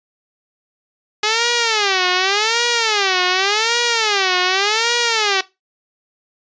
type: tone with vibrato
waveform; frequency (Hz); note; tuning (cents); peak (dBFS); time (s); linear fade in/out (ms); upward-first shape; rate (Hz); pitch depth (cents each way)
5% pulse; 416.3; G#4; +4; -3; 1.23-5.41; 5; sine; 0.87; 240
effects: noise-tail reverb RT60 0.2 s tail -17 dB re dry + resampled to 16000 Hz